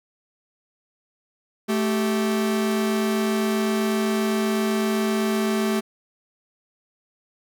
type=tone pair together; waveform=45% pulse; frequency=218.9 / 390 Hz; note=A3 / G4; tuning=-9 / -9 cents; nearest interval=minor seventh; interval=1000 cents; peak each=-22 / -25 dBFS; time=1.68-5.81 s; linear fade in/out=20 ms; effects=none